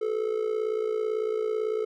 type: tone with amplitude modulation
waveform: triangle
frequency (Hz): 434.2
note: A4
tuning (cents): -23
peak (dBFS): -20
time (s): 0.01-1.85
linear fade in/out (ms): 10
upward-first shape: sine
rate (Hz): 58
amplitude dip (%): 75
effects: none